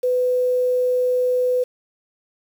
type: tone with quantisation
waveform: sine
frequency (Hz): 500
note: B4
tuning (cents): +21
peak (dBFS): -16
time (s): 0.03-1.64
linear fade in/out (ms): 10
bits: 7
effects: none